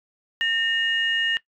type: tone pair together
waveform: sine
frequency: 1826.5 / 2860 Hz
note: A#6 / F7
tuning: -36 / +41 cents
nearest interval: minor sixth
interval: 777 cents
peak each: -22 / -23 dBFS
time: 0.41-1.37 s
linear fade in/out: 0 ms
effects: noise-tail reverb RT60 0.1 s tail -18 dB re dry + tanh soft clip ceiling -12 dBFS